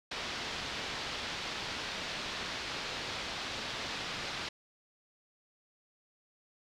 white low-pass noise, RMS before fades -39 dBFS, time 0.11-4.49 s, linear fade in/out 5 ms, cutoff 4600 Hz, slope 24 dB/octave, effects none

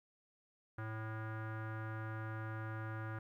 square tone with low-pass filter, 110 Hz, A2, in tune, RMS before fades -43 dBFS, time 0.78-3.19 s, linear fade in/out 5 ms, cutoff 1500 Hz, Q 4.5, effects 13-bit

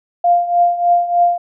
sine tone with tremolo, 698.5 Hz, F5, in tune, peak -7 dBFS, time 0.24-1.38 s, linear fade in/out 5 ms, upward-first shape triangle, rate 3.3 Hz, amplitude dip 80%, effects none

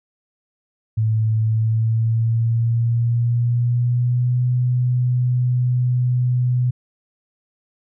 sine tone with pitch glide, 110.2 to 124.41 Hz, A2 to B2, +3 to +13 cents, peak -15 dBFS, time 0.97-6.71 s, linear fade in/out 10 ms, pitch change +210 cents, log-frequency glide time 1.4-4.43 s, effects none

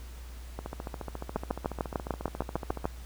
two click trains, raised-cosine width 1 ms, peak -22 / -14 dBFS, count 33 / 11, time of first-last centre 0.59-2.844 / 1.36-2.855 s, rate 14.2 / 6.69 Hz, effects added 60 Hz sine -41 dBFS peak until 3.05 s + pink hiss -53 dBFS RMS until 3.05 s

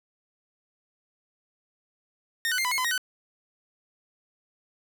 sawtooth tone with pitch steps, 1836 / 1496 / 2106 / 997 / 2164 / 1016 / 1879 / 1505 Hz, A#6 / F#6 / C7 / B5 / C#7 / B5 / A#6 / F#6, -27 / +19 / +11 / +16 / -42 / +49 / +13 / +29 cents, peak -21 dBFS, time 2.45-2.978 s, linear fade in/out 0 ms, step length 66 ms, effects none

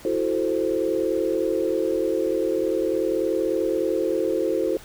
sine chord, F# half-diminished seventh, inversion third, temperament equal, 329.6 / 370 / 440 / 523.3 Hz, E4 / F#4 / A4 / C5, 0 / 0 / 0 / 0 cents, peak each -26 dBFS, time 0.05-4.77 s, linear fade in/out 2 ms, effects pink hiss -45 dBFS RMS until 4.84 s

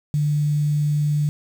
sine tone with quantisation, 148.3 Hz, D3, 17 cents sharp, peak -17 dBFS, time 0.14-1.29 s, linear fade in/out 0 ms, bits 7, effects none

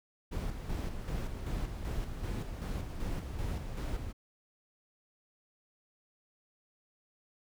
brown noise with tremolo, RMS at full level -35 dBFS, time 0.31-4.13 s, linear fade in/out 20 ms, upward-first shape square, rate 2.6 Hz, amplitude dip 45%, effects none

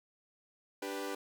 sawtooth chord, G major, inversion second, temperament equal, 293.7 / 392 / 493.9 Hz, D4 / G4 / B4, 0 / 0 / 0 cents, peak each -38 / -37 / -38 dBFS, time 0.82-1.15 s, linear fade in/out 5 ms, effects none

